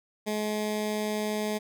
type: tone with notch filter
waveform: 15% pulse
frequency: 212.4 Hz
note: G#3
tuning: 39 cents sharp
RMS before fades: -30 dBFS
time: 0.26-1.59 s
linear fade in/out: 20 ms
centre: 1300 Hz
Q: 1.6
effects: none